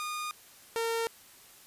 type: tone pair in turn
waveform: sawtooth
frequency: 1222 / 457.7 Hz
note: D#6 / A#4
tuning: -32 / -32 cents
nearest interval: octave + perfect fourth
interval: 1700 cents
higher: first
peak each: -30 / -25 dBFS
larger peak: second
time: 0-0.31 / 0.76-1.07 s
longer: neither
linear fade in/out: 0 ms
effects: white hiss -55 dBFS RMS until 1.66 s + resampled to 32000 Hz